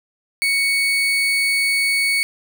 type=tone; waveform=35% pulse; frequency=2225 Hz; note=C#7; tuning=6 cents sharp; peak=-14 dBFS; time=0.42-2.23 s; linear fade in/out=0 ms; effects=none